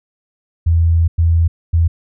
sine tone bursts at uneven times, 83.2 Hz, E2, 17 cents sharp, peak -9 dBFS, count 3, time 0.66-1.08 / 1.18-1.48 / 1.73-1.88 s, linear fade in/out 10 ms, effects none

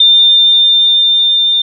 sine tone with level ramp, 3603 Hz, A7, 40 cents sharp, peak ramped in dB -3 to -8 dBFS, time 0-1.62 s, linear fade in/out 5 ms, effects none

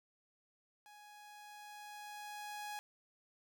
sawtooth tone with level ramp, 833 Hz, G#5, 5 cents sharp, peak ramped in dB -53 to -38 dBFS, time 0.86-2.79 s, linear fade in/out 0 ms, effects none

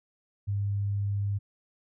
sine tone, 100.8 Hz, G2, 49 cents sharp, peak -26 dBFS, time 0.47-1.39 s, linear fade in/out 20 ms, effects none

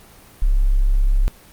sine tone, 33.93 Hz, C#1, 36 cents flat, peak -12 dBFS, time 0.42-1.28 s, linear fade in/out 0 ms, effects pink hiss -46 dBFS RMS until 1.52 s + Opus 24 kbps

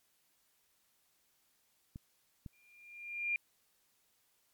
clicks, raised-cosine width 5 ms, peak -33 dBFS, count 2, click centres 1.959 / 2.462 s
sine tone with exponential growth, 2400 Hz, D7, 37 cents sharp, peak -29 dBFS, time 2.53-3.36 s, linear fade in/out 1 ms, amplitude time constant 180 ms
effects white hiss -74 dBFS RMS until 4.53 s + MP3 96 kbps

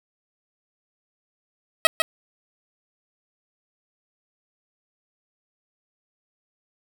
10% pulse tone with echo, 642 Hz, E5, 46 cents flat, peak -3 dBFS, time 1.85-1.87 s, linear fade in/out 0 ms, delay 150 ms, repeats 1, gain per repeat -6 dB, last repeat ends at 2.02 s, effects none

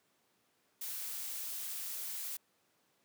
blue noise, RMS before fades -41 dBFS, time 0.81-2.37 s, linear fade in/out 5 ms, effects pink hiss -74 dBFS RMS until 3.04 s + high-pass 200 Hz 12 dB/octave

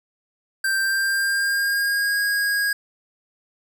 square tone with pitch glide, 1572 to 1639.7 Hz, G6 to G#6, +4 to -23 cents, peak -20 dBFS, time 0.64-2.73 s, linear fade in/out 5 ms, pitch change +73 cents, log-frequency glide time 0.76-2.2 s, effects none

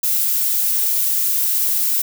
violet noise, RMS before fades -18 dBFS, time 0.03-2.02 s, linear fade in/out 5 ms, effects none

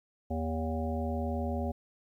harmonic tone with a mistuned harmonic, 79.7 Hz, D#2, 42 cents sharp, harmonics 1 / 3 / 5 / 7 / 9 / 10, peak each -33 / -35 / -41 / -39 / -40 / -45 dBFS, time 0.3-1.72 s, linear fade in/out 10 ms, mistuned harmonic 7, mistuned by +24 cents, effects 11-bit

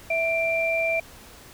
sine tone pair together, 657.7 / 2362 Hz, E5 / D7, -4 / +9 cents, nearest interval octave + minor seventh, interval 2213 cents, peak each -24 dBFS, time 0.1-1 s, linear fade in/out 5 ms, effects pink hiss -47 dBFS RMS until 1.53 s

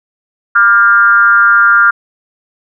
sine tone with frequency modulation, 1396.9 Hz, F6, in tune, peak -4 dBFS, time 0.55-1.91 s, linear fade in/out 10 ms, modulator 204 Hz, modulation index 0.73, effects none

